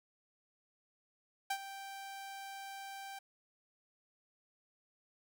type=tone with ADSR envelope; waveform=sawtooth; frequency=784 Hz; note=G5; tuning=in tune; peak=-28 dBFS; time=1.5-3.19 s; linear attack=7 ms; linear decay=66 ms; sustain=-13 dB; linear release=6 ms; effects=none